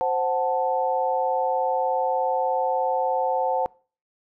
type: chord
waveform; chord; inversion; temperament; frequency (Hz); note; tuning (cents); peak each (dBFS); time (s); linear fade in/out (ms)
sine; F# diminished; second; equal; 523.3 / 740 / 880; C5 / F#5 / A5; 0 / 0 / 0; -25; 0.01-3.66; 0
effects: noise-tail reverb RT60 0.4 s tail -24 dB re dry